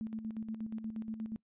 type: tone with tremolo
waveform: sine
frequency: 220.7 Hz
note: A3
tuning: 5 cents sharp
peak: -35 dBFS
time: 0.01-1.36 s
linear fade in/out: 0 ms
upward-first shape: square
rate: 8.4 Hz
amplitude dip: 60%
effects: noise-tail reverb RT60 0.1 s tail -22 dB re dry + resampled to 8000 Hz